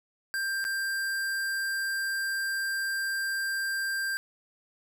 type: tone with dropouts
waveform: square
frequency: 1584 Hz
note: G6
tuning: 18 cents sharp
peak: -29 dBFS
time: 0.34-4.17 s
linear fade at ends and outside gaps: 0 ms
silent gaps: 0.642-0.65 s
effects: none